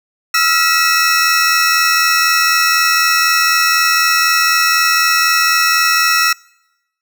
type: tone cluster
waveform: square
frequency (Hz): 1302 / 1386 / 1935 / 2592 / 5470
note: E6 / F6 / B6 / E7 / F8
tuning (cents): -22 / -14 / -36 / -30 / -37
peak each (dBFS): -18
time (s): 0.34-6.33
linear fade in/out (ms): 5
effects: noise-tail reverb RT60 0.9 s tail -25 dB re dry